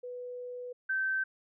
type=tone pair in turn; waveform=sine; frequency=493.9 / 1548.2 Hz; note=B4 / G6; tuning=0 / -22 cents; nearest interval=octave + minor sixth; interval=1978 cents; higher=second; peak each=-38 / -28 dBFS; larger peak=second; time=0.03-0.73 / 0.89-1.24 s; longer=first; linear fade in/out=10 ms; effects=none